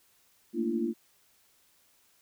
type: chord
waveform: sine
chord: Bb major seventh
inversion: third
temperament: equal with one note detuned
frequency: 220 / 233.1 / 293.7 / 341.4 Hz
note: A3 / Bb3 / D4 / F4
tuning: 0 / 0 / 0 / -39 cents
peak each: -36 / -31 / -36 / -31 dBFS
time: 0.53-0.94 s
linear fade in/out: 50 ms
effects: white hiss -66 dBFS RMS until 2.21 s